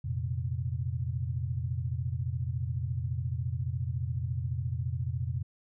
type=chord; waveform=sine; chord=F suspended fourth; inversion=none; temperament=equal; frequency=87.31 / 116.54 / 130.81 Hz; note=F2 / Bb2 / C3; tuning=0 / 0 / 0 cents; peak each=-34 dBFS; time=0.04-5.43 s; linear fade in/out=10 ms; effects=none